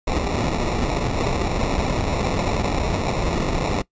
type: noise with sample-and-hold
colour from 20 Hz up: pink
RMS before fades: -22 dBFS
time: 0.07-3.82 s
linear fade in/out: 5 ms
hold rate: 1575 Hz
effects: noise-tail reverb RT60 0.1 s tail -20 dB re dry + resampled to 16000 Hz